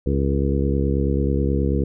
harmonic tone with a mistuned harmonic, 69.3 Hz, C#2, in tune, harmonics 1 / 2 / 3 / 4 / 5 / 6 / 7, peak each -21 / -24 / -26 / -27 / -28 / -29 / -29 dBFS, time 0.06-1.84 s, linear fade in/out 5 ms, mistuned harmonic 7, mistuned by -20 cents, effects none

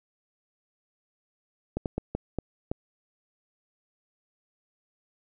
slowing click train, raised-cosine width 2 ms, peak -15 dBFS, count 6, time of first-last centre 1.77-2.715 s, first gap 88 ms, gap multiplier 1.39, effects none

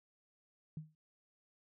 sine tone with exponential decay, 155.56 Hz, D#3, in tune, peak -38 dBFS, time 0.77-0.95 s, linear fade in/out 2 ms, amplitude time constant 39 ms, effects none

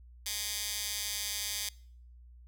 15% pulse tone with high-pass filter, 206.9 Hz, G#3, 6 cents flat, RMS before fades -36 dBFS, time 0.26-1.69 s, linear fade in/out 2 ms, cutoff 4300 Hz, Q 0.96, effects noise-tail reverb RT60 0.6 s tail -24 dB re dry + added 60 Hz sine -51 dBFS peak until 2.47 s

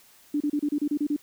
sine tone bursts, 293.7 Hz, D4, in tune, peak -22 dBFS, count 9, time 0.34-1.164 s, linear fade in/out 5 ms, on 64 ms, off 31 ms, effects white hiss -56 dBFS RMS until 1.22 s

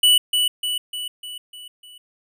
square tone with echo, 2960 Hz, F#7, in tune, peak -12 dBFS, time 0.03-0.18 s, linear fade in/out 5 ms, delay 300 ms, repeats 6, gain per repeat -5 dB, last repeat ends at 1.98 s, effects none

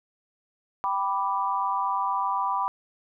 sine chord, G major, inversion none, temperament equal, 784 / 987.8 / 1174.7 Hz, G5 / B5 / D6, 0 / 0 / 0 cents, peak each -30 / -26 / -29 dBFS, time 0.84-2.68 s, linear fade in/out 0 ms, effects none

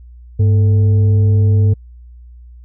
sine tone with frequency modulation, 100.9 Hz, G#2, 49 cents flat, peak -8 dBFS, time 0.39-1.74 s, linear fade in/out 10 ms, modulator 341 Hz, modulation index 0.25, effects added 60 Hz sine -35 dBFS peak until 2.64 s

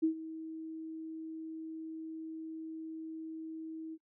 sine tone with ADSR envelope, 320.2 Hz, D#4, 50 cents sharp, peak -24 dBFS, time 0.02-3.98 s, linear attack 19 ms, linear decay 100 ms, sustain -16 dB, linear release 48 ms, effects noise-tail reverb RT60 0.1 s tail -23 dB re dry

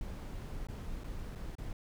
brown noise with dropouts, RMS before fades -41 dBFS, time 0.01-1.73 s, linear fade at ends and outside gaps 2 ms, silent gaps 0.67-0.685 / 1.037-1.042 / 1.352-1.356 / 1.553-1.583 s, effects none

